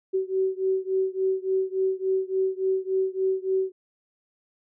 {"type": "beating tone pair", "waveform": "sine", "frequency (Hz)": [378.4, 381.9], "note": ["F#4", "G4"], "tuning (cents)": [39, -45], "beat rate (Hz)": 3.5, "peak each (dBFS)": [-25, -26], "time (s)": [0.13, 3.72], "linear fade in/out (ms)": 20, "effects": []}